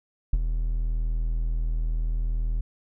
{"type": "tone with ADSR envelope", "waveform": "triangle", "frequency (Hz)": 40.33, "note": "E1", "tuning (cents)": -37, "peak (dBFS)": -13, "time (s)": [0.33, 2.61], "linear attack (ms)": 5, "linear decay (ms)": 37, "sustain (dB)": -8, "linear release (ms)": 7, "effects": []}